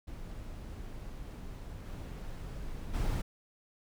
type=noise with level steps; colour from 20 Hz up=brown; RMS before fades=-43 / -41 / -31 dBFS; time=0.07-3.22 s; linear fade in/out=10 ms; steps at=1.85 / 2.93 s; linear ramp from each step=20 ms; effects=none